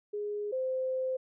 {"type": "tone pair in turn", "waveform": "sine", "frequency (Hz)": [414.9, 518.5], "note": ["G#4", "C5"], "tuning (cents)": [-2, -16], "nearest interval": "major third", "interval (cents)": 386, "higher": "second", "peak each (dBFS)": [-32, -29], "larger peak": "second", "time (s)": [[0.13, 0.52], [0.52, 1.17]], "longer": "second", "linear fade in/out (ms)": 10, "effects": []}